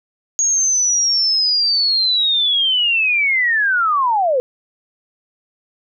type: linear sweep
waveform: sine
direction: down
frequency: 6645 to 480 Hz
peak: -13 dBFS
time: 0.39-4.4 s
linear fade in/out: 0 ms
effects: none